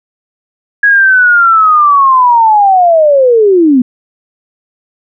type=linear sweep; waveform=sine; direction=down; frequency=1669 to 238.8 Hz; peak=-3 dBFS; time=0.83-3.82 s; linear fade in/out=5 ms; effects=none